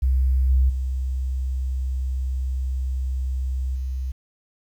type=tone with level steps; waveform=sine; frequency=64.8 Hz; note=C2; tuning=16 cents flat; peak=-16 / -14 / -22 / -24 dBFS; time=0.02-4.12 s; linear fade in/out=10 ms; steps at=0.49 / 0.69 / 3.75 s; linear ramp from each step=10 ms; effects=9-bit